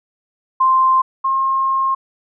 sine tone pair in turn, 1046.5 / 1069.7 Hz, C6 / C6, 0 / +38 cents, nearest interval unison, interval 38 cents, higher second, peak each -10 / -14 dBFS, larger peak first, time 0.6-1.02 / 1.24-1.95 s, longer second, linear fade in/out 10 ms, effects none

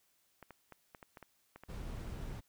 clicks, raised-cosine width 0.5 ms, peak -35 dBFS, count 9, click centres 0.427 / 0.507 / 0.723 / 0.948 / 1.028 / 1.172 / 1.227 / 1.56 / 1.636 s
brown noise, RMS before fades -43 dBFS, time 1.68-2.41 s, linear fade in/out 20 ms
effects white hiss -74 dBFS RMS until 2.48 s

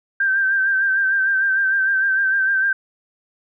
sine tone with vibrato, 1568 Hz, G6, in tune, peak -15 dBFS, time 0.2-2.73 s, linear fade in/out 5 ms, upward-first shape sine, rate 6.6 Hz, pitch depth 40 cents each way, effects none

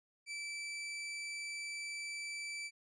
sawtooth tone, 2322 Hz, D7, 20 cents flat, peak -37 dBFS, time 0.26-2.71 s, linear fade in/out 50 ms, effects resampled to 22050 Hz

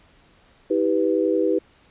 sine chord, E minor, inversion none, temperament equal with one note detuned, 321.5 / 392 / 493.9 Hz, E4 / G4 / B4, -43 / 0 / 0 cents, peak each -22 dBFS, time 0.7-1.59 s, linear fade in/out 10 ms, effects pink hiss -56 dBFS RMS until 1.9 s + resampled to 8000 Hz

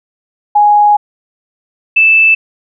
sine tone pair in turn, 830.6 / 2637 Hz, G#5 / E7, 0 / 0 cents, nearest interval octave + minor sixth, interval 2000 cents, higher second, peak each -4 dBFS, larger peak neither, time 0.55-0.97 / 1.96-2.35 s, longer first, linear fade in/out 10 ms, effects none

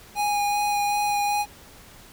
square tone with vibrato, 823 Hz, G#5, 16 cents flat, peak -22 dBFS, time 0.15-1.46 s, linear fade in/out 50 ms, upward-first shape sine, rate 2.6 Hz, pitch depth 10 cents each way, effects pink hiss -48 dBFS RMS until 2.12 s

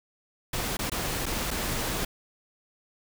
pink noise with dropouts, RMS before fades -30 dBFS, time 0.53-2.05 s, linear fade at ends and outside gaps 5 ms, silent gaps 0.77-0.79 / 0.898-0.917 / 1.258-1.263 / 1.507-1.511 s, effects none

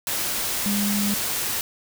sine tone in noise, 204.1 Hz, G#3, 30 cents flat, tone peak -22 dBFS, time 0.66-1.14 s, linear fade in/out 0 ms, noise white, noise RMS -26 dBFS, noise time 0.07-1.61 s, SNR +1 dB, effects none

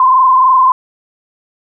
sine tone with frequency modulation, 1035 Hz, C6, 19 cents flat, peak -5 dBFS, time 0-0.72 s, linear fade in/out 2 ms, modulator 23.4 Hz, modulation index 1.4, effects none

